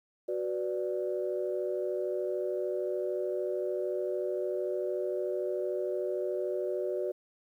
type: chord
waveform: sine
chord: B minor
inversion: second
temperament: equal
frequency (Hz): 370 / 493.9 / 587.3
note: F#4 / B4 / D5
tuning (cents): 0 / 0 / 0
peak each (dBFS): -32 / -36 / -34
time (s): 0.28-7.12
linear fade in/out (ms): 10
effects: tanh soft clip ceiling -20 dBFS + 11-bit

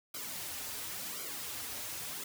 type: noise with flanger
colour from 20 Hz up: white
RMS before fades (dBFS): -41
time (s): 0.14-2.24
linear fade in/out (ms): 5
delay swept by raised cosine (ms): 1.1 to 6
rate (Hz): 0.93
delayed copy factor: -1
effects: none

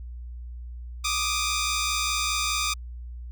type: tone pair together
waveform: 10% pulse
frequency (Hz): 1176 / 1240.9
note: D6 / D#6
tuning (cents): +2 / -5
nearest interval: minor second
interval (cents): 93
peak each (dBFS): -19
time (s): 1.04-2.74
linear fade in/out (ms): 10
effects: added 60 Hz sine -35 dBFS peak until 3.31 s

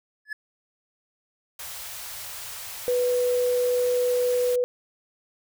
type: tone with exponential growth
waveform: triangle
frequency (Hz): 1714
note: A6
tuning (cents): -46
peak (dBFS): -24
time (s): 0.25-0.33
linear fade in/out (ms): 5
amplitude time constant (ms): 16
type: band-stop noise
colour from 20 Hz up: white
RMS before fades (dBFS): -37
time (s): 1.59-4.56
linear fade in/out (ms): 5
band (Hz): 130 to 520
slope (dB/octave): 24
type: tone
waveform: sine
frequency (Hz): 493.9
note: B4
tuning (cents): 0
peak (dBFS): -20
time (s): 2.88-4.64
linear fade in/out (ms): 0
effects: none

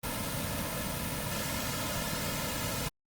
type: noise with comb filter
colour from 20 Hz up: pink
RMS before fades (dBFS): -34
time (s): 0.03-2.89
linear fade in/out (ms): 10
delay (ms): 2.6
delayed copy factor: -0.85
effects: Opus 32 kbps

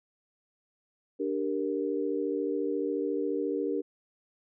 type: chord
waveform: sine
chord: G minor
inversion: second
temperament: equal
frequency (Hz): 293.7 / 392 / 466.2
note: D4 / G4 / Bb4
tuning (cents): 0 / 0 / 0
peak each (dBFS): -32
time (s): 1.19-3.82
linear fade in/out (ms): 20
effects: none

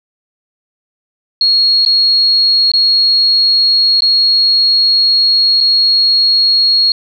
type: tone with dropouts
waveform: sine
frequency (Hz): 4302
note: C8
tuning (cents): +47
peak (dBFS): -7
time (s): 1.41-6.92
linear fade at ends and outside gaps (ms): 2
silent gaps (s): 1.851-1.861 / 2.717-2.736 / 4.006-4.021 / 5.605-5.609
effects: none

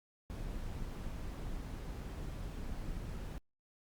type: noise with amplitude modulation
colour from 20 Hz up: brown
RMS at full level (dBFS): -40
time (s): 0.3-3.38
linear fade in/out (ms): 0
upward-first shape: sine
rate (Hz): 213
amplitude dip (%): 35
effects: Opus 48 kbps

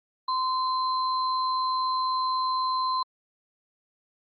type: tone pair together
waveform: sine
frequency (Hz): 1033 / 4098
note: C6 / C8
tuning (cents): -22 / -37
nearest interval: 2 octaves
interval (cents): 2385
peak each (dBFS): -24 / -34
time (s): 0.28-3.03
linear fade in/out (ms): 5
effects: Opus 24 kbps

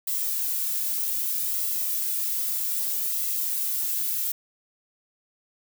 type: noise with flanger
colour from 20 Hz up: violet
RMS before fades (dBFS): -27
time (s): 0.07-4.32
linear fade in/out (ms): 5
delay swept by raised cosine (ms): 1.5 to 2.33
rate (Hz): 0.63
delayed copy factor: +0.5
effects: none

